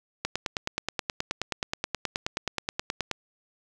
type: click train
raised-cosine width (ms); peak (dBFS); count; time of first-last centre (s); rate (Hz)
0.2; -10; 28; 0.25-3.113; 9.43
effects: none